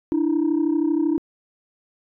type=tone pair together; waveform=sine; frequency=296.8 / 329.6 Hz; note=D4 / E4; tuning=+18 / 0 cents; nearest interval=major second; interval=182 cents; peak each=-19 dBFS; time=0.12-1.18 s; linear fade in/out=0 ms; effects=tanh soft clip ceiling -14 dBFS